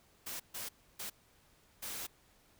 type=noise bursts at uneven times; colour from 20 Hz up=white; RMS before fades=-42 dBFS; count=4; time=0.26-0.4 / 0.54-0.69 / 0.99-1.1 / 1.82-2.07 s; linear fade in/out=10 ms; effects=pink hiss -67 dBFS RMS until 2.59 s